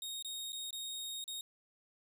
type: tone with dropouts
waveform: sawtooth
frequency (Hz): 3729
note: A#7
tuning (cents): 0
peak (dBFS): -37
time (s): 0.02-1.41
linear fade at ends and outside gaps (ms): 2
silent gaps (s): 0.225-0.247 / 0.522-0.529 / 0.707-0.728 / 1.241-1.278
effects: none